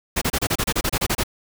pink noise bursts, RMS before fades -21 dBFS, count 13, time 0.16-1.236 s, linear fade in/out 10 ms, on 56 ms, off 29 ms, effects none

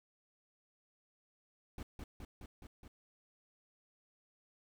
brown noise with echo, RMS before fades -44 dBFS, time 1.78-1.83 s, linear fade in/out 2 ms, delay 210 ms, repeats 5, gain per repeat -2 dB, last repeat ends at 2.88 s, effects none

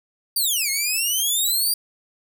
10% pulse exponential two-way sweep, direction down then up, 4800 to 2132 to 4800 Hz, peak -12 dBFS, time 0.36-1.74 s, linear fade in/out 5 ms, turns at 0.7 s, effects none

